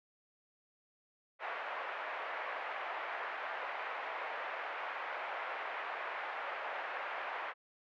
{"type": "band-pass noise", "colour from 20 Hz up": "pink", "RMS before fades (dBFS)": -41, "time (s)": [1.39, 7.54], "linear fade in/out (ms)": 50, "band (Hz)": [610, 2300], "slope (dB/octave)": 24, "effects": []}